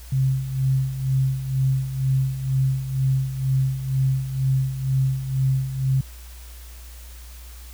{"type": "tone with tremolo", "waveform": "sine", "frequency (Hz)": 132.8, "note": "C3", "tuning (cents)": 26, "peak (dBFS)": -16, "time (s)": [0.12, 6.01], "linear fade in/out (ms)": 5, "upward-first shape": "sine", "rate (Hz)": 2.1, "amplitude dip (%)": 70, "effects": ["added 60 Hz sine -38 dBFS peak until 7.73 s", "white hiss -47 dBFS RMS until 7.73 s"]}